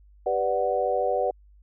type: chord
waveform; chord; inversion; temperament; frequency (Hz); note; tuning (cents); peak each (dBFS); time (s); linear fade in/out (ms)
sine; G major seventh; none; equal; 392 / 493.9 / 587.3 / 740; G4 / B4 / D5 / F#5; 0 / 0 / 0 / 0; -31 / -26 / -27 / -27; 0.26-1.31; 5
effects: added 50 Hz sine -51 dBFS peak until 1.62 s